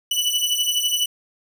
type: beating tone pair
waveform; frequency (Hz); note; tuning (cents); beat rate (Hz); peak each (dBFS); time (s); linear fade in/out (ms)
sawtooth; 2960 / 2972; F#7 / F#7; 0 / +7; 12; -19 / -19; 0.11-1.06; 5
effects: none